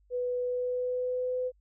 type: tone with pitch glide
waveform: sine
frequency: 494.4 to 504.8 Hz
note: B4 to B4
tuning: +2 to +38 cents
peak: -28 dBFS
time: 0.1-1.52 s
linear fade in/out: 50 ms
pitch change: +36 cents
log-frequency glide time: 0.41-1.39 s
effects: added 50 Hz sine -62 dBFS peak until 1.6 s